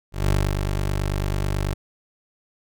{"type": "tone with ADSR envelope", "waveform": "20% pulse", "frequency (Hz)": 49.14, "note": "G1", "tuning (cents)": 5, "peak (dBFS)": -12, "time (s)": [0.12, 1.74], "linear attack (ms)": 170, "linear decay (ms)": 260, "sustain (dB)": -5, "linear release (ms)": 12, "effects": []}